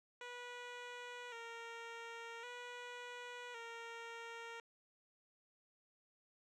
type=tone with vibrato; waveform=10% pulse; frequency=475.3 Hz; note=A#4; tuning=34 cents sharp; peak=-39 dBFS; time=0.21-4.6 s; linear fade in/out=2 ms; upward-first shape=square; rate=0.45 Hz; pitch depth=47 cents each way; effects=low-pass 5000 Hz 12 dB/octave